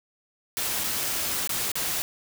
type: noise with dropouts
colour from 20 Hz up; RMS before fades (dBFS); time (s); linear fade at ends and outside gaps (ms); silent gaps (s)
white; -28; 0.57-2.02; 0; 0.837-0.841 / 1.474-1.493 / 1.717-1.755
effects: none